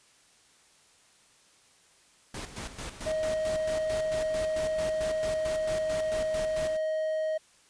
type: noise with tremolo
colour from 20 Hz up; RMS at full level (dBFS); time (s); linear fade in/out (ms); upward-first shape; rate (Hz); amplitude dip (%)
pink; -38; 2.34-6.77; 5; square; 4.5; 65
type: tone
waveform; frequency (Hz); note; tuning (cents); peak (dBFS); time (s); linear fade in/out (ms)
triangle; 628; D#5; +16; -25; 3.06-7.38; 10
effects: white hiss -61 dBFS RMS until 7.69 s + resampled to 22050 Hz